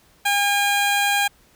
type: tone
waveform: 15% pulse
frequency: 809 Hz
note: G#5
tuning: 46 cents flat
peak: -11 dBFS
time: 0.25-1.28 s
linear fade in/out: 10 ms
effects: pink hiss -56 dBFS RMS until 1.55 s